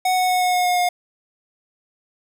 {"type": "tone with pitch steps", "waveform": "square", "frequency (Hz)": [740, 735.7, 731.5, 727.3, 723.1, 718.9, 714.8], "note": ["F#5", "F#5", "F#5", "F#5", "F#5", "F5", "F5"], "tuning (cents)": [0, -10, -20, -30, -40, 50, 40], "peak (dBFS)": -17, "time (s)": [0.05, 0.89], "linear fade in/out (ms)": 5, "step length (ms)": 120, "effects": []}